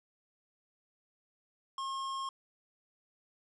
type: tone with hard clipping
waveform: sine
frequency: 1076 Hz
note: C6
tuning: 48 cents sharp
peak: -37 dBFS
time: 1.78-2.29 s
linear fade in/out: 2 ms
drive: 14 dB
effects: resampled to 24000 Hz